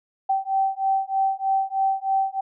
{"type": "beating tone pair", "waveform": "sine", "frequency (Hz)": [773, 776.2], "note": ["G5", "G5"], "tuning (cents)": [-24, -17], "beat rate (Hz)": 3.2, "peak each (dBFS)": -23, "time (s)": [0.29, 2.41], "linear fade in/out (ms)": 10, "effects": []}